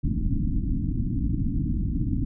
pink low-pass noise, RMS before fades -25 dBFS, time 0.03-2.25 s, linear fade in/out 5 ms, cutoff 310 Hz, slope 96 dB/octave, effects none

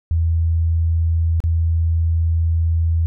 sine tone with dropouts, 82.41 Hz, E2, in tune, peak -14 dBFS, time 0.11-3.06 s, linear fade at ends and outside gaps 0 ms, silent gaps 1.403-1.439 s, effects none

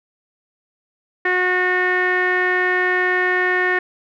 sawtooth tone with low-pass filter, 364.2 Hz, F#4, 27 cents flat, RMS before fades -18 dBFS, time 1.25-3.79 s, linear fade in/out 5 ms, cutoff 1900 Hz, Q 9.4, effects none

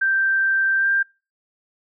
sine tone with pitch glide, 1568 to 1587.1 Hz, G6 to G6, 0 to +21 cents, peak -16 dBFS, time 0.01-1.03 s, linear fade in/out 10 ms, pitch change +21 cents, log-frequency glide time 0.77-0.88 s, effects noise-tail reverb RT60 0.3 s tail -25 dB re dry

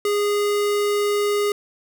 square tone, 411.6 Hz, G#4, 16 cents flat, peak -19 dBFS, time 0.05-1.52 s, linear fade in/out 2 ms, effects none

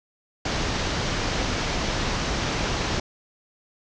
pink low-pass noise, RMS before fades -26 dBFS, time 0.45-3 s, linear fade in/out 5 ms, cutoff 6500 Hz, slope 48 dB/octave, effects none

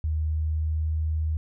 sine tone with pitch glide, 77.78 to 78.46 Hz, D#2 to D#2, 0 to +15 cents, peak -23 dBFS, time 0.04-1.37 s, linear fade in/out 0 ms, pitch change +15 cents, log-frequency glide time 0.23-0.89 s, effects none

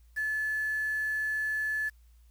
sine tone with quantisation, 1727 Hz, A6, 33 cents flat, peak -28 dBFS, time 0.16-1.9 s, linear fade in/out 20 ms, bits 8, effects added 58 Hz sine -55 dBFS peak until 2.3 s + white hiss -72 dBFS RMS until 2.3 s

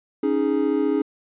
triangle chord, C# suspended second, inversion none, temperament just, 277.2 / 311.8 / 415.8 Hz, C#4 / D#4 / G#4, 0 / +4 / +2 cents, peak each -21 dBFS, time 0.23-1.02 s, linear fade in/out 5 ms, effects resampled to 8000 Hz

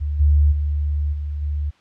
sine tone with level steps, 73.6 Hz, D2, 4 cents sharp, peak -20 / -11 / -18 / -23 / -20 dBFS, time 0-1.71 s, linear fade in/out 20 ms, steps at 0.19 / 0.51 / 1.12 / 1.41 s, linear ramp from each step 20 ms, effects white hiss -56 dBFS RMS until 1.8 s + low-pass 3000 Hz 12 dB/octave

